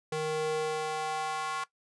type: tone with high-pass filter sweep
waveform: square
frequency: 155.56 Hz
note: D#3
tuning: in tune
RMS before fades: -32 dBFS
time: 0.12-1.64 s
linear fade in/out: 5 ms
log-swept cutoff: 330 to 1100 Hz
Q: 2.6
effects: noise-tail reverb RT60 0.1 s tail -17 dB re dry + resampled to 22050 Hz